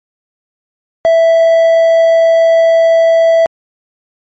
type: tone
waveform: triangle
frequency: 659.3 Hz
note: E5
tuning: in tune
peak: -3 dBFS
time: 1.05-3.46 s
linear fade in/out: 0 ms
effects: MP3 32 kbps

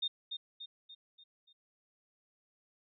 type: tone with echo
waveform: sine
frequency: 3665 Hz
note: A#7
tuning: 30 cents flat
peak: -31 dBFS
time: 0.02-0.08 s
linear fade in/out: 10 ms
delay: 290 ms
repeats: 5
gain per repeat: -6 dB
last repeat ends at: 1.53 s
effects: none

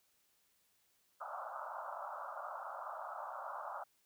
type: band-pass noise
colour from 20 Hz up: white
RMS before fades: -45 dBFS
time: 1.2-3.84 s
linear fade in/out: 10 ms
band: 570 to 1400 Hz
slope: 96 dB/octave
effects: white hiss -75 dBFS RMS until 4.05 s

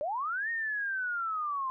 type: linear two-way sweep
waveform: sine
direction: up then down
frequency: 554.4 to 1864.7 to 1031 Hz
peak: -30 dBFS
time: 0.01-1.7 s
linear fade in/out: 0 ms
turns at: 0.5 s
effects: none

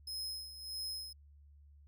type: tone with tremolo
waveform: 40% pulse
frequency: 5130 Hz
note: E8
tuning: 48 cents flat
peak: -37 dBFS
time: 0.07-1.13 s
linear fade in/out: 5 ms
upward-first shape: sine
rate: 1.6 Hz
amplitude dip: 70%
effects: added 72 Hz sine -57 dBFS peak until 1.87 s

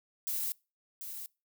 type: noise with echo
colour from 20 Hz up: violet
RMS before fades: -34 dBFS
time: 0.27-0.52 s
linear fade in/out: 0 ms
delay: 740 ms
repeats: 1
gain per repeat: -8 dB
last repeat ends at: 1.26 s
effects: noise-tail reverb RT60 0.3 s tail -25 dB re dry

